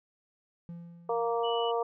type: tone with exponential decay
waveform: triangle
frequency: 170.7 Hz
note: F3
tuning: 39 cents flat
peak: -36 dBFS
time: 0.69-1.8 s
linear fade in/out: 0 ms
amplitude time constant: 240 ms
type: harmonic tone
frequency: 233.1 Hz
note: A#3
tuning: in tune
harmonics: 2 / 3 / 4 / 5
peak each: -29 / -33 / -35 / -37 dBFS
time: 1.09-1.83 s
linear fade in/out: 5 ms
type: tone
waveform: sine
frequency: 2953 Hz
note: F#7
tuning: 4 cents flat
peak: -36 dBFS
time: 1.43-1.72 s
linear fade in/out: 20 ms
effects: none